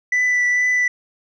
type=tone with vibrato; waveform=sine; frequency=1981 Hz; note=B6; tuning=5 cents sharp; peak=-12 dBFS; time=0.12-0.88 s; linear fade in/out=5 ms; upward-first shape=triangle; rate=2.2 Hz; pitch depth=15 cents each way; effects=tanh soft clip ceiling -14 dBFS